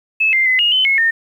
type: tone with pitch steps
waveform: sine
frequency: 2604 / 2093 / 2031 / 2862 / 3045 / 2177 / 1825 Hz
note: E7 / C7 / B6 / F7 / F#7 / C#7 / A#6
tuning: -22 / 0 / +48 / +42 / +49 / -32 / -37 cents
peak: -11 dBFS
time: 0.2-1.11 s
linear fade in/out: 10 ms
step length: 130 ms
effects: 8-bit